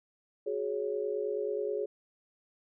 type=chord; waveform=sine; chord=F# suspended second; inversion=none; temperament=equal with one note detuned; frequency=370 / 419.4 / 554.4 Hz; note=F#4 / G#4 / C#5; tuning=0 / +17 / 0 cents; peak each=-37 / -32 / -37 dBFS; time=0.46-1.86 s; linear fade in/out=10 ms; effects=none